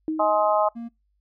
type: tone with exponential decay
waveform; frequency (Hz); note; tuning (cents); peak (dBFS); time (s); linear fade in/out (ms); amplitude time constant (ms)
sine; 314.3; D#4; +18; -21; 0.08-0.68; 1; 130
type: harmonic tone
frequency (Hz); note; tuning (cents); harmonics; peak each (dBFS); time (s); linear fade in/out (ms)
210; G#3; +19; 3 / 4 / 5 / 6; -21 / -23 / -25 / -27; 0.19-0.69; 10
type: tone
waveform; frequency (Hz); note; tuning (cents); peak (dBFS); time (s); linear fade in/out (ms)
triangle; 233.1; A#3; 0; -29; 0.75-0.89; 20
effects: noise-tail reverb RT60 0.2 s tail -24 dB re dry + added 50 Hz sine -66 dBFS peak until 1.2 s